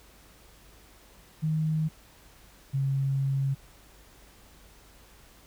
sine tone pair in turn, 156.6 / 136.37 Hz, D#3 / C#3, +11 / -28 cents, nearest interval major second, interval 239 cents, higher first, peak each -24 dBFS, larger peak neither, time 1.42-1.89 / 2.73-3.55 s, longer second, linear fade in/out 20 ms, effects added 50 Hz sine -58 dBFS peak until 5.46 s + pink hiss -56 dBFS RMS until 5.46 s

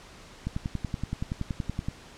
click train, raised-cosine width 5 ms, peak -17 dBFS, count 16, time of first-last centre 0.47-1.885 s, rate 10.6 Hz, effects pink hiss -49 dBFS RMS until 2.17 s + low-pass 7000 Hz 12 dB/octave

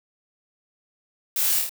blue noise with echo, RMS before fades -25 dBFS, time 1.36-1.59 s, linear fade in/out 2 ms, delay 26 ms, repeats 4, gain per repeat -2 dB, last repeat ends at 1.694 s, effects none

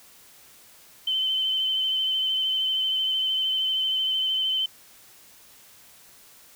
sine tone with vibrato, 3072 Hz, G7, 36 cents flat, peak -22 dBFS, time 1.07-4.66 s, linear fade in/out 5 ms, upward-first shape triangle, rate 13 Hz, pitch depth 25 cents each way, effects white hiss -52 dBFS RMS until 6.55 s

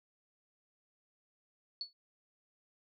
sine tone with exponential decay, 4427 Hz, C#8, 3 cents flat, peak -33 dBFS, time 1.81-1.93 s, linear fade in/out 1 ms, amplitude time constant 24 ms, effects none

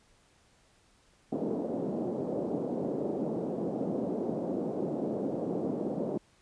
pink band-pass noise, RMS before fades -33 dBFS, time 1.32-6.18 s, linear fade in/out 5 ms, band 190 to 580 Hz, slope 24 dB/octave, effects pink hiss -65 dBFS RMS until 6.41 s + resampled to 22050 Hz

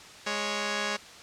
5% pulse tone pair together, 207.7 / 554.4 Hz, G#3 / C#5, 0 / 0 cents, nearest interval octave + perfect fourth, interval 1700 cents, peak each -20 / -19 dBFS, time 0.26-0.97 s, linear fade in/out 10 ms, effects white hiss -47 dBFS RMS until 1.22 s + low-pass 6000 Hz 12 dB/octave

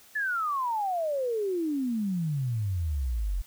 sine exponential sweep, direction down, 1760 to 42.65 Hz, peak -26 dBFS, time 0.15-3.42 s, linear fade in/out 10 ms, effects white hiss -55 dBFS RMS until 3.46 s

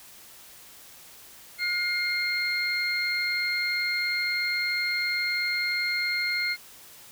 sine tone cluster, 1436 / 2125 / 4238 Hz, F6 / C7 / C8, +48 / +26 / +21 cents, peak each -34 / -26 / -31 dBFS, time 1.58-6.57 s, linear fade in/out 50 ms, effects white hiss -49 dBFS RMS until 7.11 s

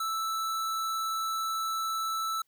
square tone, 1318.5 Hz, E6, in tune, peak -30 dBFS, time 0-2.42 s, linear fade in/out 5 ms, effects white hiss -75 dBFS RMS until 2.47 s

